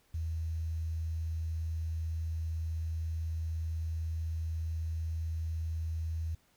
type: tone with quantisation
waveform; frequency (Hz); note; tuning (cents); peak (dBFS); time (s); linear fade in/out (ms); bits
sine; 81; E2; -30; -32; 0.14-6.35; 5; 10
effects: pink hiss -69 dBFS RMS until 6.56 s